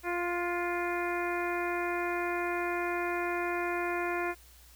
harmonic tone with a mistuned harmonic, 349.2 Hz, F4, in tune, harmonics 1 / 2 / 3 / 4 / 5 / 6 / 7, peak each -33 / -36 / -38 / -39 / -40 / -41 / -41 dBFS, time 0.03-4.35 s, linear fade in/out 50 ms, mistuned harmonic 4, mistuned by +22 cents, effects added 60 Hz sine -56 dBFS peak until 4.75 s + white hiss -58 dBFS RMS until 4.75 s

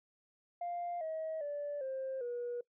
sine tone with pitch steps, 698.5 / 636.8 / 580.6 / 529.4 / 482.6 Hz, F5 / D#5 / D5 / C5 / B4, 0 / +40 / -20 / +20 / -40 cents, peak -35 dBFS, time 0.61-2.61 s, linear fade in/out 5 ms, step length 400 ms, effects noise-tail reverb RT60 0.1 s tail -22 dB re dry + tanh soft clip ceiling -33 dBFS

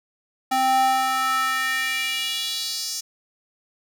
square tone with high-pass filter sweep, 261.4 Hz, C4, 1 cent flat, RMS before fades -23 dBFS, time 0.51-3.01 s, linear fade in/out 10 ms, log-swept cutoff 590 to 5800 Hz, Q 3.2, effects none

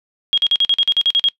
sine tone bursts, 3272 Hz, G#7, 26 cents flat, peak -11 dBFS, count 11, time 0.33-1.286 s, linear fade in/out 0 ms, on 46 ms, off 45 ms, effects noise-tail reverb RT60 0.1 s tail -22 dB re dry

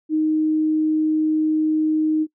sine tone, 311.1 Hz, D#4, in tune, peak -16 dBFS, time 0.09-2.27 s, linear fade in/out 50 ms, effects noise-tail reverb RT60 0.1 s tail -22 dB re dry

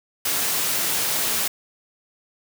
white high-pass noise, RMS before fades -23 dBFS, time 0.25-1.48 s, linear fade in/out 5 ms, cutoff 110 Hz, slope 12 dB/octave, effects none

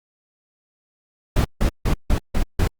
brown noise bursts, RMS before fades -17 dBFS, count 6, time 1.36-2.676 s, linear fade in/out 5 ms, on 86 ms, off 160 ms, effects Opus 48 kbps

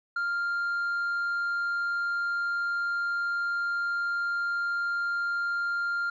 sine tone with tanh clipping, 1396.9 Hz, F6, in tune, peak -27 dBFS, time 0.16-6.1 s, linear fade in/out 5 ms, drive 2 dB, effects none

